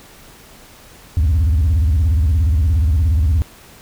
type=tone with vibrato; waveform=sine; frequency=77.78 Hz; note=D#2; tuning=in tune; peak=-9 dBFS; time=1.17-3.42 s; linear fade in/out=0 ms; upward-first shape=square; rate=17 Hz; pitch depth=220 cents each way; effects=tanh soft clip ceiling -10 dBFS + pink hiss -43 dBFS RMS until 3.81 s